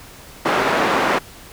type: band-pass noise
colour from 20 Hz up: white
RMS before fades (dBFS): -18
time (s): 0.45-1.19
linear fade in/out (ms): 10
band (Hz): 230 to 1300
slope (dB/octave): 12
effects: pink hiss -41 dBFS RMS until 1.52 s